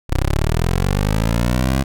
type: linear sweep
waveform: 15% pulse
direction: up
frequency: 30.35 to 68.1 Hz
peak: -9 dBFS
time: 0.09-1.84 s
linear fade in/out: 20 ms
effects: none